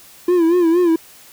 triangle tone with vibrato, 342.5 Hz, F4, 34 cents flat, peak -9 dBFS, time 0.28-0.96 s, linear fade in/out 5 ms, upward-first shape sine, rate 4.3 Hz, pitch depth 94 cents each way, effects white hiss -44 dBFS RMS until 1.32 s

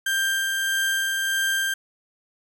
35% pulse tone with tremolo, 1583 Hz, G6, 17 cents sharp, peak -19 dBFS, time 0.06-1.74 s, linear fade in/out 5 ms, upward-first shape sine, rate 1.6 Hz, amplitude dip 25%, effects none

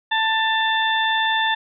harmonic tone with a mistuned harmonic, 886 Hz, A5, 12 cents sharp, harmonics 1 / 2 / 3 / 4, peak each -21 / -21 / -32 / -24 dBFS, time 0.11-1.55 s, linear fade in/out 10 ms, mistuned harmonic 3, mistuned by +33 cents, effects none

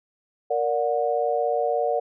sine chord, Bb augmented, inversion none, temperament just, 466.2 / 582.7 / 728.4 Hz, Bb4 / D5 / F#5, 0 / -14 / -27 cents, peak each -25 dBFS, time 0.5-2 s, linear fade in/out 10 ms, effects none

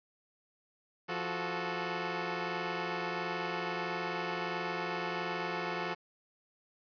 10% pulse tone cluster, 173.2 / 367.9 / 437 Hz, F3 / F#4 / A4, -14 / -10 / -12 cents, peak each -30 dBFS, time 1.08-5.95 s, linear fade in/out 20 ms, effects resampled to 11025 Hz + 10-bit

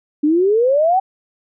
sine exponential sweep, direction up, 288.2 to 784 Hz, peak -11 dBFS, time 0.23-1 s, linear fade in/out 10 ms, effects none

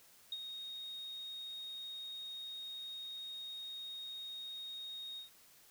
sine tone with ADSR envelope, 3729 Hz, A#7, in tune, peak -36 dBFS, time 0.32-5.3 s, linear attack 3 ms, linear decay 40 ms, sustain -7 dB, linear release 120 ms, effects white hiss -63 dBFS RMS until 5.7 s

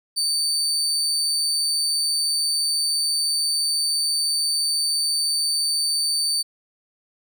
30% pulse tone, 4577 Hz, D8, 45 cents flat, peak -17 dBFS, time 0.16-6.43 s, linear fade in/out 20 ms, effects none

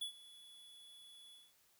square tone with ADSR envelope, 3414 Hz, G#7, 47 cents sharp, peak -38 dBFS, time 0.01-1.54 s, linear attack 8 ms, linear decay 100 ms, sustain -19 dB, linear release 210 ms, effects white hiss -72 dBFS RMS until 1.79 s

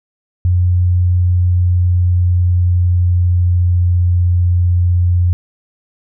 sine tone with pitch glide, 89.4 to 88.42 Hz, F2 to F2, +41 to +22 cents, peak -9 dBFS, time 0.45-5.33 s, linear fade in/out 0 ms, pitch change -19 cents, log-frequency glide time 1.17-4.06 s, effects none

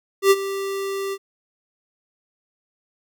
square tone with ADSR envelope, 392 Hz, G4, in tune, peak -10 dBFS, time 0.22-1.18 s, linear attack 88 ms, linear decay 41 ms, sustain -15 dB, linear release 52 ms, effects none

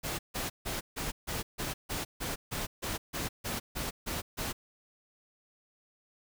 pink noise bursts, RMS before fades -35 dBFS, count 15, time 0.03-4.53 s, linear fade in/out 20 ms, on 160 ms, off 150 ms, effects none

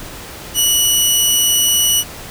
15% pulse tone, 2941 Hz, F#7, 11 cents flat, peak -4 dBFS, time 0.54-2.04 s, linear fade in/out 50 ms, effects pink hiss -32 dBFS RMS until 2.3 s

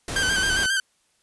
pink noise, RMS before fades -30 dBFS, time 0.08-0.66 s, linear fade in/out 2 ms
sawtooth tone with vibrato, 1554 Hz, G6, 16 cents flat, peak -17 dBFS, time 0.16-0.8 s, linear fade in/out 2 ms, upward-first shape square, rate 7.4 Hz, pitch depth 39 cents each way
effects white hiss -66 dBFS RMS until 1.22 s + resampled to 24000 Hz

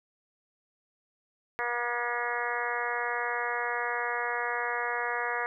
harmonic tone, 240.1 Hz, B3, 49 cents flat, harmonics 2 / 3 / 4 / 5 / 6 / 7 / 8 / 9, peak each -37 / -37 / -36 / -37 / -38 / -35 / -36 / -40 dBFS, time 1.59-5.46 s, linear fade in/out 0 ms, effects none

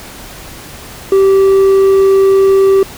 sine tone with hard clipping, 388.3 Hz, G4, 16 cents flat, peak -6 dBFS, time 1.12-2.83 s, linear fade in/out 2 ms, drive 3 dB, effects pink hiss -31 dBFS RMS until 2.97 s

